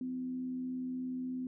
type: tone with frequency modulation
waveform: sine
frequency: 255 Hz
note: C4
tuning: 44 cents flat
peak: -35 dBFS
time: 0.01-1.47 s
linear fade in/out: 2 ms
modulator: 76.7 Hz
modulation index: 0.23
effects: none